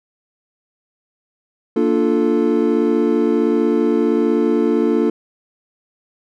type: chord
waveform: triangle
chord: Bb major seventh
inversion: none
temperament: equal with one note detuned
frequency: 232.3 / 293.7 / 349.2 / 440 Hz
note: Bb3 / D4 / F4 / A4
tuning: -6 / 0 / 0 / 0 cents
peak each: -17 dBFS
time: 1.76-5.1 s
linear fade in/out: 5 ms
effects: none